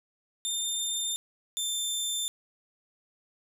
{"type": "tone pair in turn", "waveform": "20% pulse", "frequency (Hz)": [3607, 3568], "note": ["A7", "A7"], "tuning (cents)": [42, 23], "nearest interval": "unison", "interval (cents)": 19, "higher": "first", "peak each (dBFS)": -23, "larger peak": "neither", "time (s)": [[0.45, 1.16], [1.57, 2.28]], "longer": "neither", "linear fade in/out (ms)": 0, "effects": []}